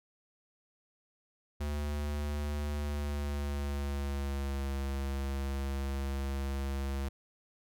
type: tone with pitch glide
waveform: square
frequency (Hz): 73.42 to 68.5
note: D2 to C#2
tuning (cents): 0 to -20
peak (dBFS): -33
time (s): 1.6-7.09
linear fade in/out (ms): 10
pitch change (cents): -120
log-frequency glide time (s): 2.74-4.72
effects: none